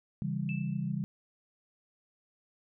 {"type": "chord", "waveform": "sine", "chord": "C# diminished", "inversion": "none", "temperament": "just", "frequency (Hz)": [138.59, 166.31, 199.57], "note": ["C#3", "E3", "G3"], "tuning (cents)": [0, 16, 31], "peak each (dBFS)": -35, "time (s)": [0.22, 1.04], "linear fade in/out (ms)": 0}
{"type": "tone with exponential decay", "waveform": "sine", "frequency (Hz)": 2637, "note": "E7", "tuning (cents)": 0, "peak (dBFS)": -37, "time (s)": [0.49, 0.91], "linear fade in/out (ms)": 1, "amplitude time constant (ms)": 90}
{"effects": []}